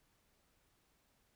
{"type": "silence", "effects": ["pink hiss -75 dBFS RMS until 1.35 s"]}